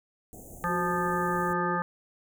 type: band-stop noise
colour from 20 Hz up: pink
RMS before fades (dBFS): -46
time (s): 0.33-1.53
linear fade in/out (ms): 0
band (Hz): 800 to 6400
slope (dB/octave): 96
type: harmonic tone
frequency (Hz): 174.8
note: F3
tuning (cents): +2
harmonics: 1 / 3 / 5 / 7 / 9 / 10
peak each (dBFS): -32 / -36 / -32 / -30 / -37 / -37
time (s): 0.64-1.82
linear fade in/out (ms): 0
type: tone with pitch glide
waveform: sine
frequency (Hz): 364.1 to 359.5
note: F#4 to F#4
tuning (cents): -28 to -50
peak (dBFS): -32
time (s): 0.67-1.79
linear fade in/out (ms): 50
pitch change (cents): -22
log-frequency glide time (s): 1.09-1.63
effects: none